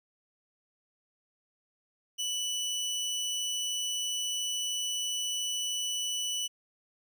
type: tone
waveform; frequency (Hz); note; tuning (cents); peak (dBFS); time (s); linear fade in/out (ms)
25% pulse; 2969; F#7; +5; -27; 2.18-6.48; 20
effects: none